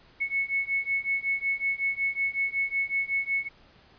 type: beating tone pair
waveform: sine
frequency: 2200 / 2205.4 Hz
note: C#7 / C#7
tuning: -14 / -9 cents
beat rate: 5.4 Hz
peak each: -29 / -28 dBFS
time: 0.2-3.49 s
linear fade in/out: 20 ms
effects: pink hiss -57 dBFS RMS until 3.98 s + resampled to 11025 Hz